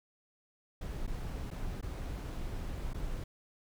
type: noise with dropouts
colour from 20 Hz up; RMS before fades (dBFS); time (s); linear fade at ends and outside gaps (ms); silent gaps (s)
brown; -38; 0.81-3.24; 5; 1.067-1.075 / 1.505-1.511 / 1.812-1.826 / 2.934-2.943
effects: none